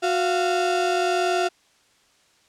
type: tone pair together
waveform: 35% pulse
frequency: 364.9 / 688.8 Hz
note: F#4 / F5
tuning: -24 / -24 cents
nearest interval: major seventh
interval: 1100 cents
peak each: -21 dBFS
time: 0.02-1.49 s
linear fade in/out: 20 ms
effects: white hiss -60 dBFS RMS until 2.48 s + low-pass 7000 Hz 12 dB/octave